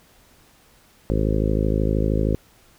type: harmonic tone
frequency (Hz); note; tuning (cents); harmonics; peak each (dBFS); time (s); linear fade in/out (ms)
53; G#1; +36; 1 / 2 / 3 / 4 / 5 / 6 / 7 / 8 / 9 / 10; -22 / -25 / -27 / -28 / -29 / -30 / -30 / -31 / -32 / -32; 1.1-2.35; 0
effects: pink hiss -55 dBFS RMS until 2.78 s